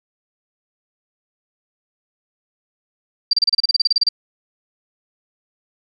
sine tone bursts, 4699 Hz, D8, in tune, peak -11 dBFS, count 15, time 3.31-4.089 s, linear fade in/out 5 ms, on 23 ms, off 31 ms, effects none

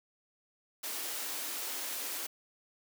white high-pass noise, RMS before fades -38 dBFS, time 0.83-2.27 s, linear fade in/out 10 ms, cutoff 250 Hz, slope 48 dB/octave, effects none

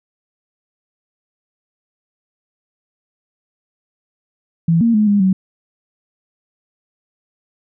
sine tone with pitch steps, 166 / 231.4 / 212.5 / 203.7 / 188.9 Hz, E3 / A#3 / G#3 / G#3 / F#3, +12 / -13 / +40 / -33 / +36 cents, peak -10 dBFS, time 4.68-5.33 s, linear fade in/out 5 ms, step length 130 ms, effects none

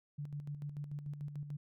sine tone with tremolo, 145.6 Hz, D3, 15 cents flat, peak -38 dBFS, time 0.18-1.57 s, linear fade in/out 10 ms, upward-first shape square, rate 6.8 Hz, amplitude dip 55%, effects none

